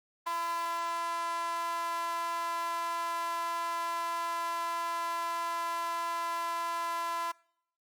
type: tone with high-pass filter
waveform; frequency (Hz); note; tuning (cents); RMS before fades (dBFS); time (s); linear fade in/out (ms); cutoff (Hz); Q
sawtooth; 337.7; E4; +42; -34; 0.26-7.32; 10; 1000; 4.1
effects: noise-tail reverb RT60 0.7 s tail -25 dB re dry + Opus 24 kbps